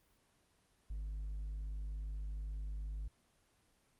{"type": "tone with hard clipping", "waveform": "sine", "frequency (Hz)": 51.1, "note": "G#1", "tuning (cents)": -27, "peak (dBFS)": -40, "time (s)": [0.9, 3.08], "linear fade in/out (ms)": 5, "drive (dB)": 2, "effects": ["pink hiss -73 dBFS RMS until 3.99 s", "Opus 24 kbps"]}